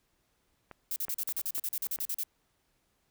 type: clicks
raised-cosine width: 0.5 ms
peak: -30 dBFS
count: 7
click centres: 0.713 / 1.083 / 1.29 / 1.393 / 1.581 / 1.865 / 1.988 s
type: noise bursts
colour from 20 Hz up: violet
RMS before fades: -33 dBFS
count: 15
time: 0.91-2.235 s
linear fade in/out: 2 ms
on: 51 ms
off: 40 ms
effects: pink hiss -74 dBFS RMS until 3.1 s